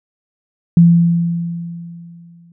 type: tone with exponential decay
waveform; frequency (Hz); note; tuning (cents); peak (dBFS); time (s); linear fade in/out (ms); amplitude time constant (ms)
sine; 170; F3; -46; -3; 0.77-2.52; 2; 380
effects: none